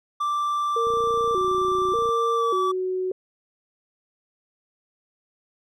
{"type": "tone with pitch glide", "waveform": "triangle", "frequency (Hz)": [1174.7, 1152.5], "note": ["D6", "D6"], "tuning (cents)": [0, -33], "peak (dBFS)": -20, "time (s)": [0.2, 2.72], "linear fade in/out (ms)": 10, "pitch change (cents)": -33, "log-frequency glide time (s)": [2.35, 2.44]}
{"type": "tone with vibrato", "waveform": "sine", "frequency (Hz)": 414, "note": "G#4", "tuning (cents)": -5, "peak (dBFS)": -23, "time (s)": [0.76, 3.12], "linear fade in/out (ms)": 5, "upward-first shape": "square", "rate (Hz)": 0.85, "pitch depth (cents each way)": 190}
{"type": "click train", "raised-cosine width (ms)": 3, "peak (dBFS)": -29, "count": 37, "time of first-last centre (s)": [0.87, 2.09], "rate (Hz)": 29.5}
{"effects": []}